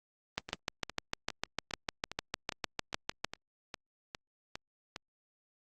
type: two click trains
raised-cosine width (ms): 0.2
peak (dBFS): -22 / -14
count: 12 / 20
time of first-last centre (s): 0.49-4.962 / 0.38-3.246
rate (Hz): 2.46 / 6.63
effects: Opus 32 kbps